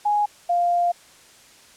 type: tone pair in turn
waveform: sine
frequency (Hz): 830.6 / 698.4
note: G#5 / F5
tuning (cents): 0 / 0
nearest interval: minor third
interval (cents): 300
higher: first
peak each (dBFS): -17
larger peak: neither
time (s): 0.05-0.26 / 0.49-0.92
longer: second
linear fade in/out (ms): 10
effects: white hiss -50 dBFS RMS until 1.76 s + low-pass 9000 Hz 12 dB/octave